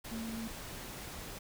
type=tone in noise; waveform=sine; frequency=225.8 Hz; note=A3; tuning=45 cents sharp; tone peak=-38 dBFS; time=0.11-0.48 s; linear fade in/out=10 ms; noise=pink; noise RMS=-45 dBFS; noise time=0.04-1.39 s; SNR=+4 dB; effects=none